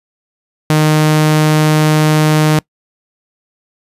sawtooth tone, 154 Hz, D#3, 17 cents flat, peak -4 dBFS, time 0.7-2.59 s, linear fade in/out 0 ms, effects noise-tail reverb RT60 0.1 s tail -25 dB re dry + resampled to 32000 Hz

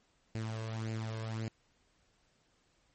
sawtooth tone with flanger, 111.3 Hz, A2, 20 cents sharp, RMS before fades -38 dBFS, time 0.35-1.48 s, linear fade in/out 0 ms, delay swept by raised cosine 0.42 to 1.92 ms, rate 1.8 Hz, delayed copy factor +0.6, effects pink hiss -72 dBFS RMS until 2.94 s + MP3 32 kbps

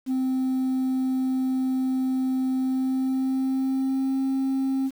sine tone with pitch glide, 260.2 to 267.1 Hz, C4 to C4, -9 to +36 cents, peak -19 dBFS, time 0.06-4.91 s, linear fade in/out 50 ms, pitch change +45 cents, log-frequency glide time 2.56-4.19 s, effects tanh soft clip ceiling -21 dBFS + 8-bit

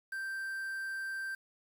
triangle tone with quantisation, 1568 Hz, G6, in tune, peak -34 dBFS, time 0.12-1.35 s, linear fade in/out 5 ms, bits 9, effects none

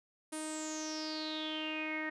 sawtooth tone with low-pass filter sweep, 311.1 Hz, D#4, in tune, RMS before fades -39 dBFS, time 0.32-2.1 s, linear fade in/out 10 ms, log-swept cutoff 9700 to 1900 Hz, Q 10, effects none

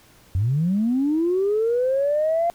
sine linear sweep, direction up, 85.9 to 694 Hz, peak -17 dBFS, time 0.35-2.5 s, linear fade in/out 0 ms, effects tanh soft clip ceiling -13 dBFS + pink hiss -53 dBFS RMS until 2.54 s

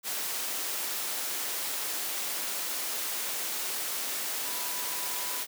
sine tone in noise, 987.8 Hz, B5, in tune, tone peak -44 dBFS, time 4.43-5.45 s, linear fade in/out 50 ms, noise white, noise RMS -33 dBFS, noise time 0.03-5.47 s, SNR -14 dB, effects high-pass 300 Hz 12 dB/octave

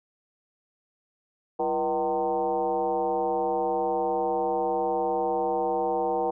sine tone with frequency modulation, 624 Hz, D#5, 5 cents sharp, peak -23 dBFS, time 1.59-6.31 s, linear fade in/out 10 ms, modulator 143 Hz, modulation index 1.9, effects none

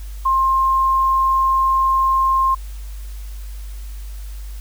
sine tone, 1061 Hz, C6, 24 cents sharp, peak -13 dBFS, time 0.25-2.55 s, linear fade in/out 10 ms, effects added 50 Hz sine -28 dBFS peak until 4.6 s + white hiss -46 dBFS RMS until 4.6 s

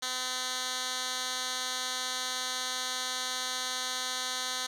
10% pulse tone with band-pass filter, 254.7 Hz, C4, 46 cents flat, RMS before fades -34 dBFS, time 0.02-4.67 s, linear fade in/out 10 ms, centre 4800 Hz, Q 1.2, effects none

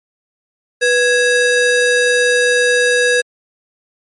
square ring-modulated tone, 1075 Hz, C6, 47 cents sharp, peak -8 dBFS, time 0.81-3.22 s, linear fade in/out 20 ms, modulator 584 Hz, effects MP3 48 kbps

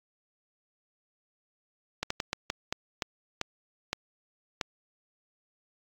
slowing click train, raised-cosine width 0.2 ms, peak -12 dBFS, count 10, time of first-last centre 2.03-4.612 s, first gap 74 ms, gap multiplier 1.32, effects AAC 48 kbps

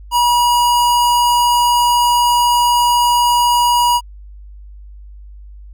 square tone, 964 Hz, B5, 42 cents flat, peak -11 dBFS, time 0.11-4.01 s, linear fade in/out 50 ms, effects added 50 Hz sine -33 dBFS peak until 5.73 s

